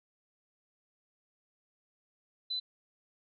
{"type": "tone", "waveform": "sine", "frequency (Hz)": 4012, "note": "B7", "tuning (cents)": 26, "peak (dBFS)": -32, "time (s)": [2.5, 2.6], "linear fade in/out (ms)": 10, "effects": []}